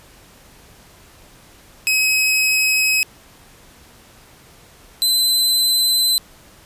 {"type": "tone pair in turn", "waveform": "sawtooth", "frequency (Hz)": [2548, 4045], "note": ["D#7", "B7"], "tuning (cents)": [41, 41], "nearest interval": "minor sixth", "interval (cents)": 800, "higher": "second", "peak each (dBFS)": -11, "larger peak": "neither", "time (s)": [[1.87, 3.03], [5.02, 6.18]], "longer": "neither", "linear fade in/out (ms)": 0, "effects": ["pink hiss -47 dBFS RMS until 6.65 s", "resampled to 32000 Hz"]}